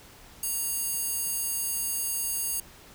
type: tone with high-pass filter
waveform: square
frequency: 935 Hz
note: A#5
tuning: 5 cents sharp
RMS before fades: -30 dBFS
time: 0.43-2.6 s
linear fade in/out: 2 ms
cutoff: 9300 Hz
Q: 1.4
effects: pink hiss -51 dBFS RMS until 2.94 s